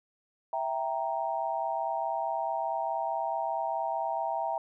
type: chord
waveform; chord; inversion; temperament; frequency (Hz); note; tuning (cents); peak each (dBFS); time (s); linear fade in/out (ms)
sine; E diminished; none; equal; 659.3 / 784 / 932.3; E5 / G5 / Bb5; 0 / 0 / 0; -33; 0.53-4.58; 2
effects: none